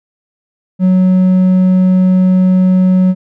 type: tone with hard clipping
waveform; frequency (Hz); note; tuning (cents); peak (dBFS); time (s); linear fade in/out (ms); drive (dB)
sine; 185; F#3; 0; -7; 0.79-3.15; 50; 3
effects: none